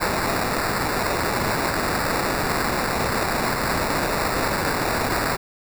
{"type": "noise with sample-and-hold", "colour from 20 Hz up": "white", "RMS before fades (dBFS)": -23, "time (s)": [0, 5.37], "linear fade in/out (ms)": 20, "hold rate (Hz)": 3150, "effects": []}